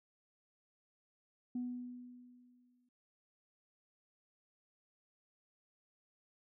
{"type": "tone with exponential decay", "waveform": "sine", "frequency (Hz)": 246.9, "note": "B3", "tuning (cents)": 0, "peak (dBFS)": -34, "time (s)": [1.55, 2.89], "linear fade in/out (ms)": 5, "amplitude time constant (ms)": 290, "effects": ["noise-tail reverb RT60 0.8 s tail -25 dB re dry", "tanh soft clip ceiling -32 dBFS"]}